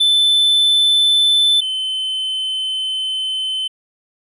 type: tone pair in turn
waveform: triangle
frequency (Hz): 3520 / 3060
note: A7 / G7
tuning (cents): 0 / -42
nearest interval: major second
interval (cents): 242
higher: first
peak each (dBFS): -9 / -17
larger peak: first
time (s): 0-1.61 / 1.61-3.68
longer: second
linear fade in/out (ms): 10
effects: resampled to 32000 Hz